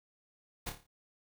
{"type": "noise with echo", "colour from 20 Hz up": "pink", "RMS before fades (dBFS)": -37, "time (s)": [0.66, 0.7], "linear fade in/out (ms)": 10, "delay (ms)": 28, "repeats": 6, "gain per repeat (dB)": -6, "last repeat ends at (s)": 0.868, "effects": []}